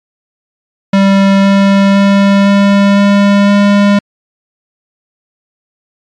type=tone with pitch steps; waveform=square; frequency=196 / 197.25 / 198.51 / 199.77 / 201 / 202.3 Hz; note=G3 / G3 / G3 / G3 / G3 / G#3; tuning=0 / +11 / +22 / +33 / +44 / -45 cents; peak=-5 dBFS; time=0.93-3.99 s; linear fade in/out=5 ms; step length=510 ms; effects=low-pass 4000 Hz 12 dB/octave + MP3 96 kbps